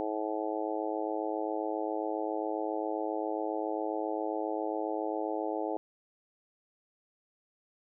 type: harmonic tone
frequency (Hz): 107.4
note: A2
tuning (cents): -41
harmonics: 3 / 4 / 5 / 6 / 7 / 8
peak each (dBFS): -36 / -37 / -38 / -39 / -39 / -40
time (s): 0-5.77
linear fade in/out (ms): 0
effects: none